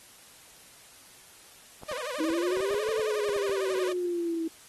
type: clicks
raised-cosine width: 1 ms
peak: -29 dBFS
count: 12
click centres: 1.834 / 1.915 / 2.304 / 2.572 / 2.605 / 2.711 / 2.744 / 2.888 / 2.995 / 3.292 / 3.364 / 3.496 s
type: tone with vibrato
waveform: sawtooth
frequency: 547 Hz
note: C#5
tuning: 23 cents flat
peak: -29 dBFS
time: 1.88-3.93 s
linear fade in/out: 10 ms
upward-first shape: sine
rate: 11 Hz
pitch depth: 220 cents each way
type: exponential two-way sweep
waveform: sine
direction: up then down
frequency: 311.1 to 444.6 to 324.1 Hz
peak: -27 dBFS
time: 2.2-4.48 s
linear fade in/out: 5 ms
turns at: 2.91 s
effects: white hiss -53 dBFS RMS until 4.68 s + AAC 32 kbps